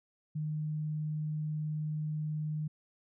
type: tone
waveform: sine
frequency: 153.1 Hz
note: D#3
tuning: 28 cents flat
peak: -32 dBFS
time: 0.35-2.68 s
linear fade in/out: 10 ms
effects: none